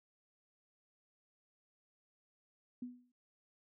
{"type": "tone with exponential decay", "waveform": "sine", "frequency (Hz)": 246.9, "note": "B3", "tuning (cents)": 0, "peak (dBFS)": -38, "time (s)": [2.82, 3.12], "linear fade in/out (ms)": 5, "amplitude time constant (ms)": 64, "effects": []}